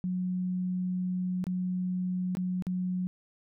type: tone with dropouts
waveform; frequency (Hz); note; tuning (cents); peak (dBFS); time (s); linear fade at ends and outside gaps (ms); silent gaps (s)
sine; 182.5; F#3; -24; -28; 0.04-3.07; 0; 1.441-1.468 / 2.351-2.37 / 2.623-2.668
effects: none